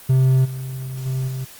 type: tone with level steps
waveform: triangle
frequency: 130.81 Hz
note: C3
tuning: in tune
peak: -10 / -24 / -18 / -22 dBFS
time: 0.09-1.45 s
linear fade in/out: 10 ms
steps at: 0.44 / 1.05 / 1.27 s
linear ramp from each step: 20 ms
effects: white hiss -42 dBFS RMS until 1.59 s + Opus 32 kbps